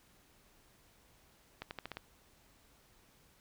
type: accelerating click train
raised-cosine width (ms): 0.3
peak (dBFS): -25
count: 6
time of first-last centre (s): 1.62-1.97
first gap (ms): 89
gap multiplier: 0.88
effects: pink hiss -66 dBFS RMS until 3.4 s